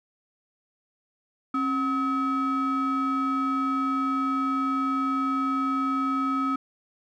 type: ring-modulated tone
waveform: triangle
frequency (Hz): 505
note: B4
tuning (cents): +39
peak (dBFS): -18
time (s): 1.54-6.56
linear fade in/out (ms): 5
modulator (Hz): 775
effects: none